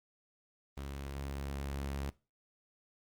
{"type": "tone with level ramp", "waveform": "sawtooth", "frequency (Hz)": 69.3, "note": "C#2", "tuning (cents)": 0, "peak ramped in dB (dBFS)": [-36, -32], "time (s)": [0.77, 2.1], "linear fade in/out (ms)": 0, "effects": ["noise-tail reverb RT60 0.3 s tail -20 dB re dry", "Opus 24 kbps"]}